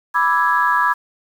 sine chord, E dominant seventh, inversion second, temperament equal, 987.8 / 1174.7 / 1318.5 / 1661.2 Hz, B5 / D6 / E6 / G#6, 0 / 0 / 0 / 0 cents, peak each -17 / -19 / -22 / -18 dBFS, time 0.14-0.94 s, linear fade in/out 20 ms, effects tanh soft clip ceiling -3 dBFS + 7-bit

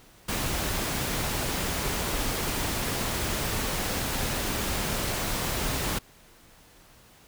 pink noise, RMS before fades -29 dBFS, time 0.28-5.99 s, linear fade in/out 10 ms, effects pink hiss -55 dBFS RMS until 7.27 s

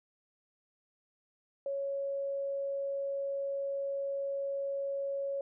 sine tone, 554.4 Hz, C#5, in tune, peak -32 dBFS, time 1.66-5.41 s, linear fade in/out 2 ms, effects none

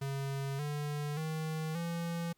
square tone with pitch steps, 137.4 / 147.26 / 157.83 / 169.16 Hz, C#3 / D3 / D#3 / E3, -15 / +5 / +25 / +45 cents, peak -35 dBFS, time 0.01-2.33 s, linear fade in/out 10 ms, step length 580 ms, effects pink hiss -75 dBFS RMS until 2.37 s

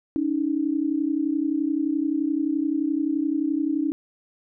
sine tone pair together, 283.3 / 314.9 Hz, C#4 / D#4, +38 / +21 cents, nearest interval major second, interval 183 cents, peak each -24 dBFS, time 0.16-3.92 s, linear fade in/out 0 ms, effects none

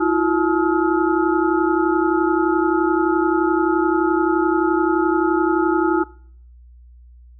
sine tone cluster, 326.3 / 357.9 / 858 / 1277 / 1409 Hz, E4 / F4 / A5 / D#6 / F6, -18 / +42 / -44 / +45 / +15 cents, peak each -18 / -19 / -24 / -25 / -27 dBFS, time 0-6.04 s, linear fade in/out 10 ms, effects noise-tail reverb RT60 0.6 s tail -23 dB re dry + added 60 Hz sine -42 dBFS peak until 7.39 s

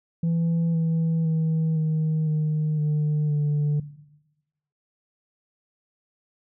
sine tone with pitch steps, 166.7 / 163.36 / 160.09 / 156.89 / 153.75 / 150.67 / 147.66 Hz, E3 / E3 / D#3 / D#3 / D#3 / D3 / D3, +20 / -15 / +50 / +15 / -20 / +45 / +10 cents, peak -18 dBFS, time 0.23-3.8 s, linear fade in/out 5 ms, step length 510 ms, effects noise-tail reverb RT60 1.0 s tail -17 dB re dry + tanh soft clip ceiling -19 dBFS

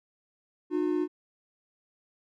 triangle tone pair together, 303.2 / 359.9 Hz, D#4 / F#4, -45 / -48 cents, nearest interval minor third, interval 297 cents, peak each -26 dBFS, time 0.7-1.08 s, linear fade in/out 50 ms, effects none

